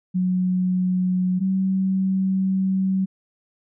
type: tone pair in turn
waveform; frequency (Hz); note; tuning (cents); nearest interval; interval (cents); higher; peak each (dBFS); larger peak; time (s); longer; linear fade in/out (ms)
sine; 183.2 / 190.26; F#3 / F#3; -17 / +49; minor second; 66; second; -18; neither; 0.14-1.4 / 1.4-3.06; second; 20
effects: none